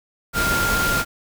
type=tone in noise; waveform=sine; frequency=1396.9 Hz; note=F6; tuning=in tune; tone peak=-20 dBFS; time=0.33-1.05 s; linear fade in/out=50 ms; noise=pink; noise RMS=-23 dBFS; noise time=0.33-1.05 s; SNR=0 dB; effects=none